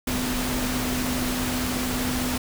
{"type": "tone in noise", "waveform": "sine", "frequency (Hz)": 250.9, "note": "B3", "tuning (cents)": 28, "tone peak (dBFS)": -27, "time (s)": [0.07, 2.38], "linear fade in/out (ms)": 5, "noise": "pink", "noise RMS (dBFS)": -28, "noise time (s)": [0.07, 2.38], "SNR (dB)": -2, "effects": []}